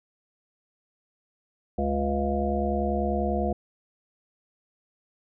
harmonic tone, 70.2 Hz, C#2, 22 cents sharp, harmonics 1 / 3 / 5 / 7 / 9 / 10, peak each -29 / -29 / -32 / -32 / -33 / -30 dBFS, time 1.78-3.53 s, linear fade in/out 5 ms, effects none

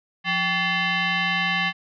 sine tone with frequency modulation, 176.3 Hz, F3, 17 cents sharp, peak -20 dBFS, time 0.24-1.73 s, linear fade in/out 50 ms, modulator 957 Hz, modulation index 3.1, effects none

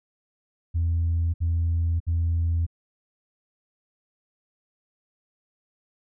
sine tone bursts, 83.7 Hz, E2, 27 cents sharp, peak -19 dBFS, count 3, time 0.74-2.666 s, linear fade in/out 20 ms, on 600 ms, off 63 ms, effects tanh soft clip ceiling -18 dBFS

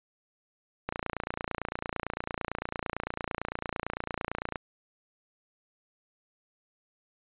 click train, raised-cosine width 0.5 ms, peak -16 dBFS, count 107, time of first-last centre 0.89-4.558 s, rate 28.9 Hz, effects resampled to 8000 Hz

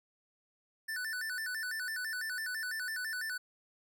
square tone with vibrato, 1626 Hz, G#6, 37 cents flat, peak -36 dBFS, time 0.88-3.38 s, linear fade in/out 10 ms, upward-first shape square, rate 6 Hz, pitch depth 150 cents each way, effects none

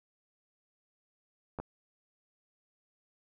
clicks, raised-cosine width 1 ms, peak -24 dBFS, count 2, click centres 1.588 / 1.6 s, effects none

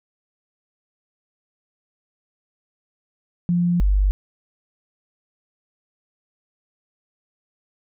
sine tone pair in turn, 174.61 / 49 Hz, F3 / G1, 0 / 0 cents, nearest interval octave + minor seventh, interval 2200 cents, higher first, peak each -16 / -14 dBFS, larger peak second, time 3.49-3.8 / 3.8-4.11 s, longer neither, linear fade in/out 0 ms, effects none

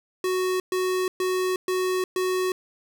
square tone bursts, 370 Hz, F#4, in tune, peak -23 dBFS, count 5, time 0.24-2.52 s, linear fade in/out 2 ms, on 360 ms, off 120 ms, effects none

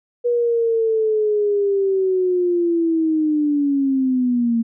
sine linear sweep, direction down, 484.2 to 227.3 Hz, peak -15 dBFS, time 0.24-4.63 s, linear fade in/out 20 ms, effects none

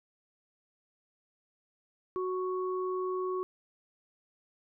sine tone pair together, 370 / 1109.5 Hz, F#4 / C#6, 0 / +1 cents, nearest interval octave + perfect fifth, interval 1901 cents, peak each -31 / -37 dBFS, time 2.16-3.43 s, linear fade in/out 0 ms, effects none

